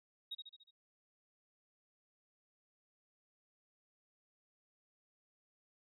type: tone with echo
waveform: sine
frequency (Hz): 3779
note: A#7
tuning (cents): +23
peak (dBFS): -39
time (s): 0.31-0.35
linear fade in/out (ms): 10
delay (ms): 72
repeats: 5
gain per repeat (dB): -5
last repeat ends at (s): 0.71
effects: tanh soft clip ceiling -35 dBFS